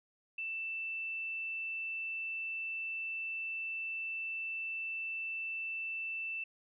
sine tone, 2660 Hz, E7, 15 cents sharp, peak -36 dBFS, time 0.38-6.44 s, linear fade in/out 5 ms, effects none

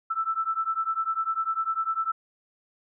sine beating tone pair, 1318.5 / 1328.5 Hz, E6 / E6, 0 / +13 cents, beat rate 10 Hz, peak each -28 / -28 dBFS, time 0.1-2.12 s, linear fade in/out 10 ms, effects none

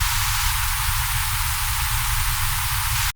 pink band-stop noise, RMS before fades -21 dBFS, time 0-3.11 s, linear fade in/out 10 ms, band 130 to 840 Hz, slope 96 dB/octave, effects Opus 48 kbps

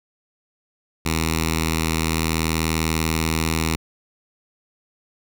5% pulse tone with notch filter, 80.4 Hz, E2, 43 cents flat, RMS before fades -22 dBFS, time 1.05-3.76 s, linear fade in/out 10 ms, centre 620 Hz, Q 0.52, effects none

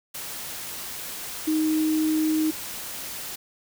sine tone in noise, 312.3 Hz, D#4, 7 cents sharp, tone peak -20 dBFS, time 1.47-2.51 s, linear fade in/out 10 ms, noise white, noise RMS -35 dBFS, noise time 0.14-3.36 s, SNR +12 dB, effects none

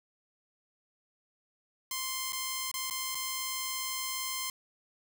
5% pulse tone with dropouts, 1046.5 Hz, C6, in tune, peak -21 dBFS, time 1.91-4.5 s, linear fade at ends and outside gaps 2 ms, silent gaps 2.323-2.33 / 2.715-2.74 / 2.9-2.908 / 3.148-3.152 s, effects 8-bit

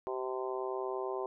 harmonic tone, 129 Hz, C3, 24 cents flat, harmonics 3 / 4 / 5 / 6 / 7 / 8, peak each -36 / -43 / -42 / -45 / -44 / -43 dBFS, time 0.07-1.26 s, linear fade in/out 0 ms, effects none

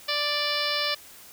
harmonic tone, 587.3 Hz, D5, in tune, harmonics 1 / 2 / 3 / 4 / 5 / 6 / 7 / 8 / 9, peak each -33 / -33 / -33 / -33 / -33 / -33 / -33 / -33 / -33 dBFS, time 0.08-0.95 s, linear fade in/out 10 ms, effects white hiss -48 dBFS RMS until 1.32 s

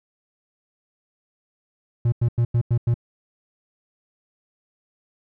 triangle tone bursts, 118.4 Hz, A#2, 27 cents sharp, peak -14 dBFS, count 6, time 2.05-2.942 s, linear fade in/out 5 ms, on 72 ms, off 92 ms, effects none

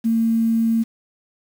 sine tone, 227 Hz, A#3, 46 cents flat, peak -15 dBFS, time 0.04-0.84 s, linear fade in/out 20 ms, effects 7-bit

